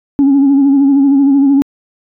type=tone with vibrato; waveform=sine; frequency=277 Hz; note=C#4; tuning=1 cent flat; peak=-4 dBFS; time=0.19-1.62 s; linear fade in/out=0 ms; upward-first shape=sine; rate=13 Hz; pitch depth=50 cents each way; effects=tanh soft clip ceiling -3 dBFS